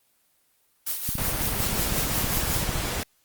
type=noise with tremolo; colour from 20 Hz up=blue; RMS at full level=-27 dBFS; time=0.86-2.65 s; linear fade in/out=10 ms; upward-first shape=sine; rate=5.5 Hz; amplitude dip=55%
type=click train; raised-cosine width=5 ms; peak=-18 dBFS; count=27; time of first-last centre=1.09-2.757 s; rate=15.6 Hz
type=noise; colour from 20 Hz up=pink; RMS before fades=-29 dBFS; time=1.18-3.03 s; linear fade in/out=0 ms
effects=white hiss -66 dBFS RMS until 3.24 s + Opus 24 kbps